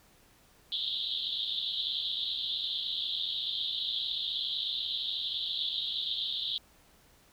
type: band-pass noise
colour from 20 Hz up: white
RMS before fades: -34 dBFS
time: 0.72-6.58 s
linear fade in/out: 0 ms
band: 3200 to 4000 Hz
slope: 96 dB/octave
effects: pink hiss -62 dBFS RMS until 7.32 s